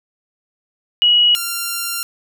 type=tone pair in turn; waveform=sine / 5% pulse; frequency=2912 / 1383.8 Hz; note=F#7 / F6; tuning=-28 / -16 cents; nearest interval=octave + minor second; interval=1288 cents; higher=first; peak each=-9 dBFS; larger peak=neither; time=1.02-1.35 / 1.35-2.03 s; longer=second; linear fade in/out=0 ms; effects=none